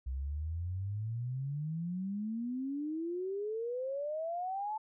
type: exponential sweep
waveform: sine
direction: up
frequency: 63 to 880 Hz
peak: -34 dBFS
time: 0.06-4.78 s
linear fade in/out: 10 ms
effects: none